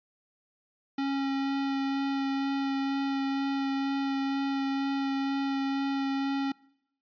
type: tone with vibrato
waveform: square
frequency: 273.7 Hz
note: C#4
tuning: 22 cents flat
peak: -28 dBFS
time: 0.98-6.52 s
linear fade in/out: 5 ms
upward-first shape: sine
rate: 2.1 Hz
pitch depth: 9 cents each way
effects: noise-tail reverb RT60 0.8 s tail -25 dB re dry + resampled to 11025 Hz